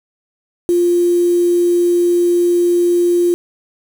sine tone with quantisation, 349.2 Hz, F4, in tune, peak -10 dBFS, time 0.69-3.34 s, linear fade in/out 0 ms, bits 5, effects none

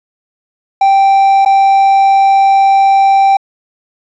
triangle tone with dropouts, 783 Hz, G5, 2 cents flat, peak -3 dBFS, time 0.81-3.37 s, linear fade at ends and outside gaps 5 ms, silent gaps 1.45-1.459 s, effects resampled to 16000 Hz + 7-bit

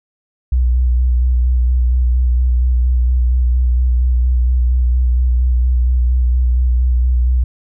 sine tone with vibrato, 61.74 Hz, B1, in tune, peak -10 dBFS, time 0.52-7.44 s, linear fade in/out 5 ms, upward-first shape square, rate 4.3 Hz, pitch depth 25 cents each way, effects none

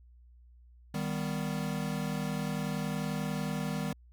square chord, Eb augmented, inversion none, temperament equal, 155.56 / 196 / 246.9 Hz, Eb3 / G3 / B3, 0 / 0 / 0 cents, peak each -36 / -36 / -39 dBFS, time 0.94-3.93 s, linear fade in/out 5 ms, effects added 60 Hz sine -54 dBFS peak until 4.12 s

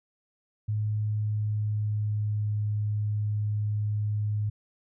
sine tone with pitch glide, 106.4 to 105.12 Hz, G#2 to G#2, +42 to +21 cents, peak -25 dBFS, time 0.68-4.5 s, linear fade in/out 10 ms, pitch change -21 cents, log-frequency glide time 1.01-2.6 s, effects none

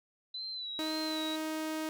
sine tone with vibrato, 3991 Hz, B7, 17 cents sharp, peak -37 dBFS, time 0.34-1.36 s, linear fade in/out 5 ms, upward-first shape sine, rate 1.9 Hz, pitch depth 60 cents each way
sawtooth tone, 313.7 Hz, D#4, 14 cents sharp, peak -30 dBFS, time 0.79-1.89 s, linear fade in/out 0 ms
effects none

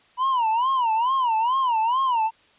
triangle tone with vibrato, 970 Hz, B5, 31 cents flat, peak -17 dBFS, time 0.17-2.31 s, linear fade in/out 50 ms, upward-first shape sine, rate 2.3 Hz, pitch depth 180 cents each way, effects white hiss -57 dBFS RMS until 2.58 s + resampled to 8000 Hz

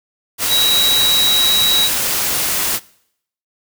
sine tone in noise, 3864 Hz, B7, 39 cents flat, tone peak -12 dBFS, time 0.48-1.9 s, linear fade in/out 50 ms, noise white, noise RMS -18 dBFS, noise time 0.38-2.8 s, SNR +3 dB, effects noise-tail reverb RT60 0.7 s tail -22 dB re dry

